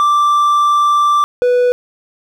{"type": "tone pair in turn", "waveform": "triangle", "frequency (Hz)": [1174.7, 492.9], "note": ["D6", "B4"], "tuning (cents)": [0, -3], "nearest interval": "octave + minor third", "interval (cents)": 1503, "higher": "first", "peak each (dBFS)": -7, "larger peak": "neither", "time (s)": [[0, 1.24], [1.42, 1.72]], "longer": "first", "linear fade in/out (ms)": 0, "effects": []}